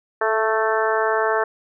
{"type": "harmonic tone with a mistuned harmonic", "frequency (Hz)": 220.7, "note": "A3", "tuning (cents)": 5, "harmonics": [2, 3, 4, 5, 6, 7, 8], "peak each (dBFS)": [-22, -24, -25, -26, -27, -27, -28], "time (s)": [0.21, 1.44], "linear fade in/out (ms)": 5, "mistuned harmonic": 2, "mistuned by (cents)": -15, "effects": []}